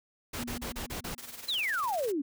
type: noise bursts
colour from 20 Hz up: pink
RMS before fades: -37 dBFS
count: 6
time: 0.33-1.15 s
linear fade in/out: 10 ms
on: 110 ms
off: 32 ms
type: tone with exponential decay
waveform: sine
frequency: 240 Hz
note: B3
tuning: 49 cents flat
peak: -35 dBFS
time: 0.39-1.68 s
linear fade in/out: 5 ms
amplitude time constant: 280 ms
type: noise with tremolo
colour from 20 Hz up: white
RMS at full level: -41 dBFS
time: 1.18-2.12 s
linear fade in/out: 0 ms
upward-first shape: triangle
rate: 20 Hz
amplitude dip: 75%
type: exponential sweep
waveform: sine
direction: down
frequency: 4186 to 264.8 Hz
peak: -28 dBFS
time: 1.48-2.22 s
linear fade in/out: 10 ms
effects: none